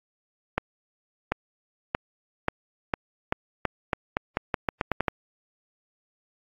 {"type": "accelerating click train", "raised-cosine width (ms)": 0.5, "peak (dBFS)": -8, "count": 16, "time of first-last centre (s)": [0.58, 5.082], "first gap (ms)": 740, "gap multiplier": 0.85, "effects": ["AAC 32 kbps"]}